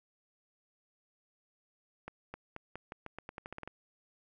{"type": "accelerating click train", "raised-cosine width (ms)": 0.5, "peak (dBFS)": -27, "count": 14, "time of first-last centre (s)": [2.08, 3.676], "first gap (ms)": 260, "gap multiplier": 0.86, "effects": []}